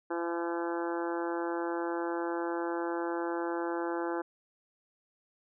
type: harmonic tone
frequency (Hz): 170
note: F3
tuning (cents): -46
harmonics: 2 / 3 / 4 / 5 / 6 / 7 / 8 / 9 / 10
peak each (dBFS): -33 / -38 / -43 / -39 / -43 / -46 / -45 / -44 / -51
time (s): 0.1-4.22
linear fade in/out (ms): 10
effects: none